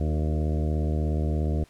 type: harmonic tone with a mistuned harmonic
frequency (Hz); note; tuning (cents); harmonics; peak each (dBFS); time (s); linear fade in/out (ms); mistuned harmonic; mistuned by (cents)
76.9; D#2; -20; 1 / 2 / 3 / 4 / 5 / 6 / 7 / 8 / 9; -24 / -30 / -34 / -36 / -38 / -40 / -41 / -42 / -43; 0-1.64; 5; 5; -19
effects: pink hiss -58 dBFS RMS until 1.69 s + low-pass 11000 Hz 12 dB/octave